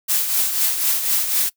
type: noise with tremolo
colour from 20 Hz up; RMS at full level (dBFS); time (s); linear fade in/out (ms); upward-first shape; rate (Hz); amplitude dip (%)
blue; -17; 0.08-1.5; 20; triangle; 4; 60
effects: noise-tail reverb RT60 0.1 s tail -22 dB re dry